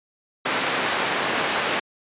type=band-pass noise; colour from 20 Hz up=white; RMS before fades=-24 dBFS; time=0.45-1.8 s; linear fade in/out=10 ms; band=200 to 2300 Hz; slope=12 dB/octave; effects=resampled to 8000 Hz